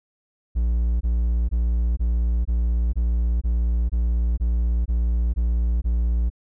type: tone bursts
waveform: triangle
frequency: 58.27 Hz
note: A#1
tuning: in tune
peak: -16 dBFS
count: 12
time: 0.55-6.301 s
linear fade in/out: 20 ms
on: 460 ms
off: 21 ms
effects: none